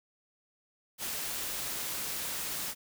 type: noise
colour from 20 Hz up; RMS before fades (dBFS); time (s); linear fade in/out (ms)
white; -36; 0.98-2.75; 50
effects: none